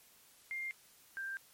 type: tone pair in turn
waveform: sine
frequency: 2111 / 1581.5 Hz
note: C7 / G6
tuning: +15 / +15 cents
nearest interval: perfect fourth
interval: 500 cents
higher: first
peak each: -37 / -38 dBFS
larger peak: first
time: 0.51-0.71 / 1.17-1.37 s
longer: neither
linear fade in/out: 0 ms
effects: white hiss -63 dBFS RMS until 1.53 s + MP3 64 kbps